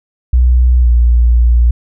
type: tone with pitch glide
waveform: sine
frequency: 61.74 to 59.22 Hz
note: B1 to A#1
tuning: 0 to +28 cents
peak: -5 dBFS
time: 0.33-1.71 s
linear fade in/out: 5 ms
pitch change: -72 cents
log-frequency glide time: 0.82-0.87 s
effects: none